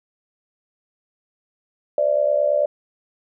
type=tone with amplitude modulation; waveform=sine; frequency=587.3 Hz; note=D5; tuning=in tune; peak=-12 dBFS; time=1.98-2.66 s; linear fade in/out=2 ms; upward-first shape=sine; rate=69.1 Hz; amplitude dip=80%; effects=none